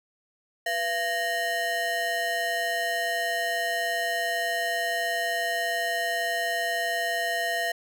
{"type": "ring-modulated tone", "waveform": "square", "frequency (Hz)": 587.3, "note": "D5", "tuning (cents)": 0, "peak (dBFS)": -23, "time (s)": [0.66, 7.72], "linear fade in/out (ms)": 5, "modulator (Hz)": 1270, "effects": []}